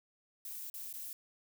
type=noise with dropouts; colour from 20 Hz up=violet; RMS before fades=-44 dBFS; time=0.45-1.13 s; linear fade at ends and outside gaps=1 ms; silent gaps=0.699-0.74 / 0.928-0.938 s; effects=none